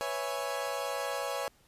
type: chord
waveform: 30% pulse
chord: C# minor seventh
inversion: third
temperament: equal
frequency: 493.9 / 554.4 / 659.3 / 830.6 Hz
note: B4 / C#5 / E5 / G#5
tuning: 0 / 0 / 0 / 0 cents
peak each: -37 / -33 / -37 / -36 dBFS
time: 0.01-1.48 s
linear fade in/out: 0 ms
effects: pink hiss -65 dBFS RMS until 1.67 s + resampled to 32000 Hz